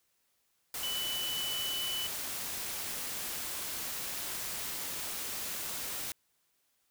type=tone in noise; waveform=sine; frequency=2986 Hz; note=F#7; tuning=15 cents sharp; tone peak=-34 dBFS; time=0.83-2.07 s; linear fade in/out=2 ms; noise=white; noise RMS=-38 dBFS; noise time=0.74-6.12 s; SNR=+1 dB; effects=white hiss -75 dBFS RMS until 6.9 s